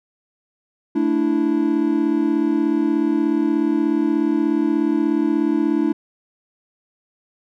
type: chord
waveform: triangle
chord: A suspended fourth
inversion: none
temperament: just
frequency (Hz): 220 / 293.3 / 330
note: A3 / D4 / E4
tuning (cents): 0 / -2 / +2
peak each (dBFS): -22 / -17 / -18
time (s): 0.95-5.93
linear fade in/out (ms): 10
effects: none